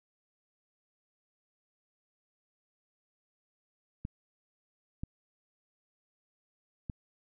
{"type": "clicks", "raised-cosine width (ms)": 5, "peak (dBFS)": -24, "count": 3, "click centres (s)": [4.051, 5.035, 6.898], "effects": []}